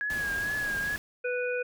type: tone with vibrato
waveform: sine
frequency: 1661.2 Hz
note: G#6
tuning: in tune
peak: -28 dBFS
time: 0.01-0.96 s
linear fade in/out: 0 ms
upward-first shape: triangle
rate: 2.3 Hz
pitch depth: 58 cents each way
type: noise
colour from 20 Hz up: pink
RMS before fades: -40 dBFS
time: 0.1-0.98 s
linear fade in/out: 0 ms
type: harmonic tone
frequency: 493.9 Hz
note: B4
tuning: in tune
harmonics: 1 / 3 / 5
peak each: -29 / -34 / -36 dBFS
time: 1.24-1.63 s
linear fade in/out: 10 ms
effects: none